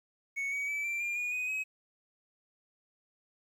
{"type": "tone with pitch steps", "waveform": "triangle", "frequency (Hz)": [2217, 2261, 2306, 2352, 2398, 2446, 2494, 2544], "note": ["C#7", "C#7", "D7", "D7", "D7", "D#7", "D#7", "D#7"], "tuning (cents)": [0, 34, -32, 2, 36, -30, 3, 38], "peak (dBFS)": -30, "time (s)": [0.36, 1.64], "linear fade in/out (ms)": 20, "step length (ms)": 160, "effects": ["11-bit"]}